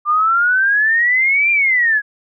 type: exponential two-way sweep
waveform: sine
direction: up then down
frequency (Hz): 1184 to 2400 to 1652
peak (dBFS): -11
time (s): 0.05-2.02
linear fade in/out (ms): 50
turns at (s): 1.51
effects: none